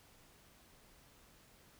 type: silence
effects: pink hiss -64 dBFS RMS until 1.79 s